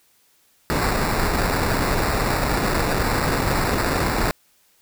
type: noise with sample-and-hold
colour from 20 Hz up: pink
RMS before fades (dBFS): -21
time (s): 0.7-4.31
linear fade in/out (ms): 0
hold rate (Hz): 3150
effects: white hiss -60 dBFS RMS until 4.81 s